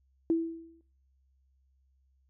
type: tone with exponential decay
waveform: sine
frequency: 329.6 Hz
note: E4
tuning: in tune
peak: -21 dBFS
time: 0.3-0.81 s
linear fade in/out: 1 ms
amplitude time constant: 110 ms
effects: noise-tail reverb RT60 0.4 s tail -19 dB re dry + added 66 Hz sine -66 dBFS peak until 2.29 s